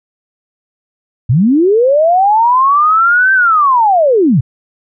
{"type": "linear two-way sweep", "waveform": "sine", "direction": "up then down", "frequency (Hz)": [103.83, 1570, 103.83], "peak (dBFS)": -6, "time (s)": [1.29, 4.41], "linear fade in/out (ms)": 10, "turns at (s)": 3.33, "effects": []}